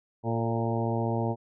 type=harmonic tone with a mistuned harmonic; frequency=115.5 Hz; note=A#2; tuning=16 cents flat; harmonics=1 / 2 / 3 / 4 / 5 / 6 / 7 / 8; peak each=-29 / -32 / -34 / -35 / -36 / -37 / -37 / -38 dBFS; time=0.23-1.36 s; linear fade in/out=50 ms; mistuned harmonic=4; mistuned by=-36 cents; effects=none